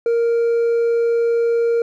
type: tone with hard clipping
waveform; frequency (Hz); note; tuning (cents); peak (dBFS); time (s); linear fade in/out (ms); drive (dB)
sine; 466.2; A#4; 0; -15; 0.06-1.82; 2; 2
effects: none